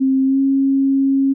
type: tone with pitch glide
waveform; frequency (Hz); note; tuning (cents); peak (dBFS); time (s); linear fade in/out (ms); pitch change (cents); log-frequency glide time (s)
sine; 265.9 to 271.8; C4 to C#4; +28 to -34; -12; 0-1.34; 20; +38; 0.25-0.39
effects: none